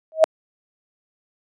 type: tone with exponential growth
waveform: sine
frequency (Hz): 636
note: D#5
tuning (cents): +38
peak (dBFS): -4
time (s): 0.12-0.24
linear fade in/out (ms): 0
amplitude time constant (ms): 24
effects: high-pass 400 Hz 12 dB/octave + resampled to 24000 Hz